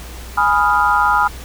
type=chord; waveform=sine; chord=F half-diminished seventh; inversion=first; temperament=equal; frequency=830.6 / 987.8 / 1244.5 / 1396.9 Hz; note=Ab5 / Cb6 / Eb6 / F6; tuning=0 / 0 / 0 / 0 cents; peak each=-17 dBFS; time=0.37-1.28 s; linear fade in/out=10 ms; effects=added 60 Hz sine -32 dBFS peak until 1.44 s + pink hiss -36 dBFS RMS until 1.44 s